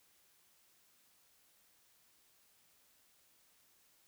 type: silence
effects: white hiss -70 dBFS RMS until 4.07 s